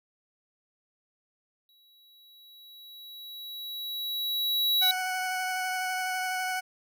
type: tone with exponential growth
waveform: square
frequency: 3900 Hz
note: B7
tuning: 23 cents flat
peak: -21 dBFS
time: 1.69-4.91 s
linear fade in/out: 1 ms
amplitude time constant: 700 ms
type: tone with vibrato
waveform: 20% pulse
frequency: 742 Hz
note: F#5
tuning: 5 cents sharp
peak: -24 dBFS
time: 4.81-6.61 s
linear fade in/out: 20 ms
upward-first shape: sine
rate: 12 Hz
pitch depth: 12 cents each way
effects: none